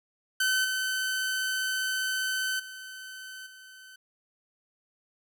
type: tone with level steps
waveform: sawtooth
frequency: 1525 Hz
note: G6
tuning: 48 cents flat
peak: -20 / -24 / -37 / -44 dBFS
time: 0.4-3.96 s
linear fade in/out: 5 ms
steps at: 0.64 / 2.59 / 3.46 s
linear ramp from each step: 10 ms
effects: none